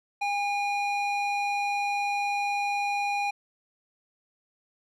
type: tone with band-pass filter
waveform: square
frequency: 812 Hz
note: G#5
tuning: 39 cents flat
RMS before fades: -28 dBFS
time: 0.21-3.31 s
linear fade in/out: 10 ms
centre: 1700 Hz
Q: 2
effects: none